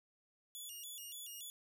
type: tone with vibrato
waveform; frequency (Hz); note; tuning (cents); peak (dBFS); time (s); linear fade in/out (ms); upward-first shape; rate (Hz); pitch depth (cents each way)
10% pulse; 3125; G7; -6; -39; 0.55-1.5; 0; square; 3.5; 160
effects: none